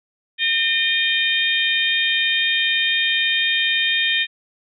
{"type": "tone cluster", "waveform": "sine", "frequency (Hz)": [1823, 2431, 3149, 3667], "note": ["A#6", "D#7", "G7", "A#7"], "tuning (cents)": [-39, -41, 7, -29], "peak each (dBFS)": -22, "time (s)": [0.38, 4.27], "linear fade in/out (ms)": 50, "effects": []}